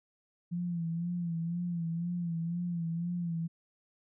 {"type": "tone with vibrato", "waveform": "sine", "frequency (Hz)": 170.5, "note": "F3", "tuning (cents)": -41, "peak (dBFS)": -31, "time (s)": [0.51, 3.48], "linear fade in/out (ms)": 20, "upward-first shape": "sine", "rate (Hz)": 2, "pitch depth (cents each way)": 58, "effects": []}